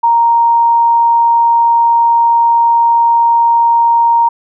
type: tone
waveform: sine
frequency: 932.3 Hz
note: A#5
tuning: in tune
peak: -6 dBFS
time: 0.03-4.29 s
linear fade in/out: 10 ms
effects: none

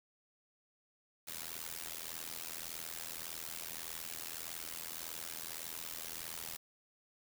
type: noise with amplitude modulation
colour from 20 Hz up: white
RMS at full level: -40 dBFS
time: 1.27-6.57 s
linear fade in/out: 10 ms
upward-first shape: sine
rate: 81.7 Hz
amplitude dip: 100%
effects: none

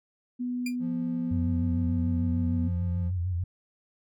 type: tone with pitch glide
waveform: sine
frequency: 246.9 to 244.3 Hz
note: B3 to B3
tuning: 0 to -19 cents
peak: -28 dBFS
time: 0.39-2.69 s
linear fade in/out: 20 ms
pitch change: -19 cents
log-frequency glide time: 1.72-2.49 s
type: tone with exponential decay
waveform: sawtooth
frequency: 2400 Hz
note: D7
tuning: 37 cents sharp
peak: -27 dBFS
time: 0.66-0.76 s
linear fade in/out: 5 ms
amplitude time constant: 20 ms
type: tone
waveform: triangle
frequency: 174.61 Hz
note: F3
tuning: in tune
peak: -31 dBFS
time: 0.79-3.12 s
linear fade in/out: 50 ms
type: tone with vibrato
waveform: sine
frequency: 89.4 Hz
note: F2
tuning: 41 cents sharp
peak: -26 dBFS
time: 1.31-3.44 s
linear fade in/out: 5 ms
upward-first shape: sine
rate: 6.7 Hz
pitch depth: 80 cents each way
effects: none

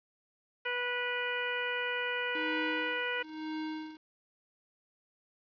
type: harmonic tone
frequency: 490 Hz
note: B4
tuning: 14 cents flat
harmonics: 1 / 2 / 3 / 4 / 5 / 6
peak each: -38 / -41 / -36 / -38 / -39 / -41 dBFS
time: 0.65-3.23 s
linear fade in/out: 10 ms
type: tone with tremolo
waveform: square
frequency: 311.8 Hz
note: D#4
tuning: 4 cents sharp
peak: -35 dBFS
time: 2.35-3.97 s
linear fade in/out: 2 ms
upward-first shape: sine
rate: 1 Hz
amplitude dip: 100%
effects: resampled to 11025 Hz + 10-bit

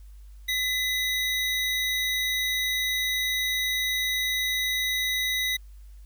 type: tone pair together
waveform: square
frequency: 2014 / 3814 Hz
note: B6 / A#7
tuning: +33 / +39 cents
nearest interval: major seventh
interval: 1106 cents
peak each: -28 / -28 dBFS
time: 0.48-5.57 s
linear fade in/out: 10 ms
effects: added 50 Hz sine -43 dBFS peak until 6.05 s + white hiss -65 dBFS RMS until 6.05 s

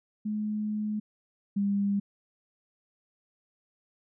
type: tone pair in turn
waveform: sine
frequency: 212 / 200.6 Hz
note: G#3 / G3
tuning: +36 / +40 cents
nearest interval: minor second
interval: 96 cents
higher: first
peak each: -28 / -24 dBFS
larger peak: second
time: 0.25-1 / 1.56-2 s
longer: first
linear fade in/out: 10 ms
effects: none

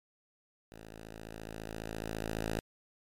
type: tone with level ramp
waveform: 5% pulse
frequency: 54.6 Hz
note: A1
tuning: 13 cents flat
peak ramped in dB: -38 to -21 dBFS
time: 0.72-2.59 s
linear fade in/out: 0 ms
effects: MP3 96 kbps

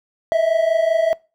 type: tone pair together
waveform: triangle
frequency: 634.2 / 659.3 Hz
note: D#5 / E5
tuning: +33 / 0 cents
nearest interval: minor second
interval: 67 cents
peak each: -18 / -13 dBFS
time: 0.32-1.13 s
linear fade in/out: 0 ms
effects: noise-tail reverb RT60 0.3 s tail -23 dB re dry

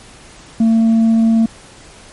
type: tone with tanh clipping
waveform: sine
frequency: 225.7 Hz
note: A3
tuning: 44 cents sharp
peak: -9 dBFS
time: 0.6-1.46 s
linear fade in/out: 5 ms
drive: 2 dB
effects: pink hiss -40 dBFS RMS until 2.12 s + MP3 48 kbps

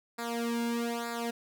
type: tone with flanger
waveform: sawtooth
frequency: 234.4 Hz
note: A#3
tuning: 10 cents sharp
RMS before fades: -33 dBFS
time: 0.18-1.31 s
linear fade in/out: 10 ms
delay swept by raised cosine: 0.33 to 1.63 ms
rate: 1.1 Hz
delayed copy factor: -0.95
effects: none

